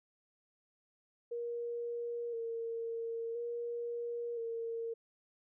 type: tone with vibrato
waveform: sine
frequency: 466.2 Hz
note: A#4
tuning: in tune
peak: -36 dBFS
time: 1.31-4.94 s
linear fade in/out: 10 ms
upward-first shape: square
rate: 0.49 Hz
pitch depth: 26 cents each way
effects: none